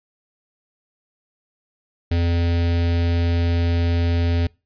square tone with notch filter, 85.3 Hz, F2, 40 cents flat, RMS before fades -19 dBFS, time 2.11-4.47 s, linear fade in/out 5 ms, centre 1100 Hz, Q 1.2, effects noise-tail reverb RT60 0.3 s tail -26 dB re dry + resampled to 11025 Hz

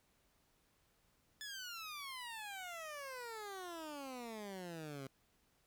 15% pulse exponential sweep, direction down, 1741 to 132.1 Hz, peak -39 dBFS, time 1.41-5.07 s, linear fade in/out 0 ms, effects pink hiss -75 dBFS RMS until 5.66 s

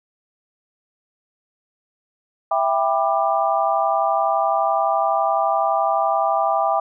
sine chord, E minor seventh, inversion none, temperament just, 659.3 / 791.1 / 988.9 / 1186.7 Hz, E5 / G5 / B5 / D6, 0 / +16 / +2 / +18 cents, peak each -21 / -20 / -26 / -23 dBFS, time 2.51-6.8 s, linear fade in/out 5 ms, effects none

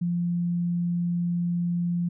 sine tone, 173.6 Hz, F3, 10 cents flat, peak -23 dBFS, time 0.01-2.09 s, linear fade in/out 10 ms, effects none

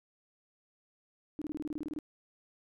sine tone bursts, 303.4 Hz, D#4, 44 cents flat, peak -34 dBFS, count 12, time 1.39-1.988 s, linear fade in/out 0 ms, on 26 ms, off 26 ms, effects none

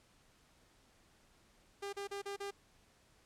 sawtooth tone bursts, 400.2 Hz, G4, 36 cents sharp, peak -36 dBFS, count 5, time 1.82-2.51 s, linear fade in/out 10 ms, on 110 ms, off 35 ms, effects pink hiss -68 dBFS RMS until 3.25 s + low-pass 10000 Hz 12 dB/octave

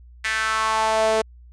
sawtooth tone with high-pass filter sweep, 220 Hz, A3, in tune, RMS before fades -21 dBFS, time 0.24-1.22 s, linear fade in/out 10 ms, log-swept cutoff 1900 to 510 Hz, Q 3.8, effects added 60 Hz sine -43 dBFS peak until 1.52 s + resampled to 22050 Hz

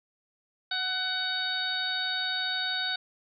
harmonic tone with a mistuned harmonic, 749 Hz, F#5, 21 cents sharp, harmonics 1 / 2 / 3 / 4 / 5 / 6, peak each -39 / -32 / -43 / -43 / -31 / -36 dBFS, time 0.71-2.96 s, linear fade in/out 5 ms, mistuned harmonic 1, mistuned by -17 cents, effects none

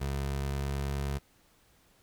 25% pulse tone with pitch glide, 69.1 to 69.74 Hz, C#2 to C#2, -5 to +11 cents, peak -27 dBFS, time 0-1.19 s, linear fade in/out 20 ms, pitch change +16 cents, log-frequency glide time 0.41-1.07 s, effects pink hiss -65 dBFS RMS until 2.02 s

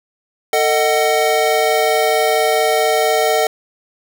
square chord, D# diminished, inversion second, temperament just, 448 / 622.3 / 746.7 Hz, A4 / D#5 / F#5, +31 / 0 / +16 cents, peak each -18 dBFS, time 0.53-3.47 s, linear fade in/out 2 ms, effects none

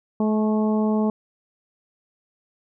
harmonic tone with a mistuned harmonic, 214.9 Hz, A3, 41 cents flat, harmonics 1 / 2 / 3 / 4 / 5, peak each -19 / -26 / -30 / -32 / -36 dBFS, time 0.2-1.1 s, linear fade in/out 2 ms, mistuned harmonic 5, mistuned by +27 cents, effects none

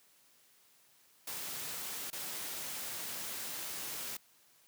white noise with dropouts, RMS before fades -41 dBFS, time 1.27-4.17 s, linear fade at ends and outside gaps 5 ms, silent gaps 2.103-2.128 s, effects white hiss -66 dBFS RMS until 4.67 s + high-pass 100 Hz 12 dB/octave

